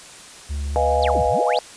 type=tone with vibrato; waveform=triangle; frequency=71.6 Hz; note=D2; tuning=43 cents flat; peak=-21 dBFS; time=0.49-1.27 s; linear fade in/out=20 ms; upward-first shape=square; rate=4.6 Hz; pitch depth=13 cents each way
type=chord; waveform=sine; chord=F half-diminished seventh; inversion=second; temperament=equal; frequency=493.9 / 622.3 / 698.5 / 830.6 Hz; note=Cb5 / Eb5 / F5 / Ab5; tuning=0 / 0 / 0 / 0 cents; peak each=-22 dBFS; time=0.76-1.59 s; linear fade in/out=0 ms
type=exponential two-way sweep; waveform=sine; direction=down then up; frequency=5360 to 47.19 to 5360 Hz; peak=-26 dBFS; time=1.02-1.59 s; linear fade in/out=10 ms; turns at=1.26 s
effects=white hiss -41 dBFS RMS until 1.76 s + resampled to 22050 Hz